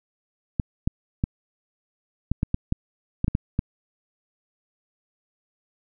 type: clicks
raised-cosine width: 5 ms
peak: -9 dBFS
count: 11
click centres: 0.598 / 0.875 / 1.239 / 2.316 / 2.431 / 2.544 / 2.724 / 3.244 / 3.281 / 3.351 / 3.591 s
effects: none